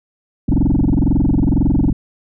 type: tone with frequency modulation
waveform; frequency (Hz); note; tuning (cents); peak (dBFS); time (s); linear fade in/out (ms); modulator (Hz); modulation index
sine; 159.2; D#3; +40; -9; 0.48-1.93; 10; 22; 6.7
effects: tanh soft clip ceiling -9 dBFS